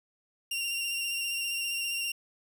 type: tone with vibrato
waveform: sawtooth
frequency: 2770 Hz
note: F7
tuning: 15 cents flat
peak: -27 dBFS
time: 0.51-2.12 s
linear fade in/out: 5 ms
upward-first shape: square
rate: 15 Hz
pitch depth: 16 cents each way
effects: none